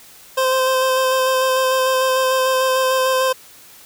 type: tone with vibrato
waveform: 25% pulse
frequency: 520 Hz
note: C5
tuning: 11 cents flat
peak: -11 dBFS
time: 0.37-3.33 s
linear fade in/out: 10 ms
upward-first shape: square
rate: 6.7 Hz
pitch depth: 12 cents each way
effects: white hiss -44 dBFS RMS until 3.85 s